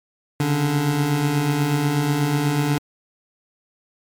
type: beating tone pair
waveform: 25% pulse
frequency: 138.59 / 146.79 Hz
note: C#3 / D3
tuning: 0 / 0 cents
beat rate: 8.2 Hz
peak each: -22 / -15 dBFS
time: 0.4-2.78 s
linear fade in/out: 2 ms
effects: MP3 96 kbps